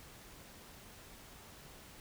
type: silence
effects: pink hiss -55 dBFS RMS until 2 s